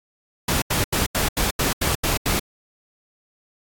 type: noise bursts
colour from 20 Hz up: pink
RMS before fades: -21 dBFS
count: 9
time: 0.48-2.396 s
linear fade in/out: 5 ms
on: 140 ms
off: 82 ms
effects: AAC 64 kbps